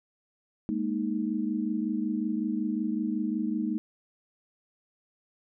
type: chord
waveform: sine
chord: Ab suspended second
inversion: none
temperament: equal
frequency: 207.7 / 233.1 / 311.1 Hz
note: Ab3 / Bb3 / Eb4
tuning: 0 / 0 / 0 cents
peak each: -31 dBFS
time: 0.69-3.78 s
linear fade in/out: 0 ms
effects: none